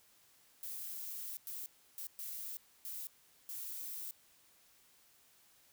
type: noise bursts at uneven times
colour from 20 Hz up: violet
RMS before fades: -44 dBFS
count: 6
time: 0.63-1.37 / 1.47-1.66 / 1.98-2.07 / 2.19-2.57 / 2.85-3.07 / 3.49-4.11 s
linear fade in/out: 0 ms
effects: white hiss -67 dBFS RMS until 5.72 s